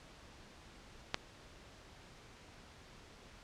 click, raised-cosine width 0.2 ms, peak -14 dBFS, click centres 1.144 s, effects pink hiss -57 dBFS RMS until 3.43 s + low-pass 6000 Hz 12 dB/octave

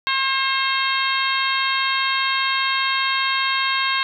harmonic tone, 535 Hz, C5, 38 cents sharp, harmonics 2 / 3 / 4 / 5 / 6 / 7 / 8, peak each -23 / -25 / -26 / -27 / -28 / -28 / -29 dBFS, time 0.07-4.03 s, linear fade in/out 0 ms, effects none

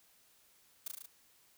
blue noise with echo, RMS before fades -39 dBFS, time 0.86-0.88 s, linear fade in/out 5 ms, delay 36 ms, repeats 5, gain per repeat -2 dB, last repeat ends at 1.06 s, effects white hiss -67 dBFS RMS until 1.57 s

